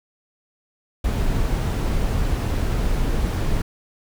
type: noise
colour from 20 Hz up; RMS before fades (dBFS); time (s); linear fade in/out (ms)
brown; -21; 1.04-3.62; 5
effects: none